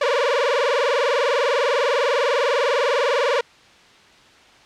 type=tone with vibrato; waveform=sawtooth; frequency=523.3 Hz; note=C5; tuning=in tune; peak=-13 dBFS; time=0.01-3.41 s; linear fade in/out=5 ms; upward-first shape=sine; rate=20 Hz; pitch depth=210 cents each way; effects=white hiss -49 dBFS RMS until 4.65 s + low-pass 4000 Hz 12 dB/octave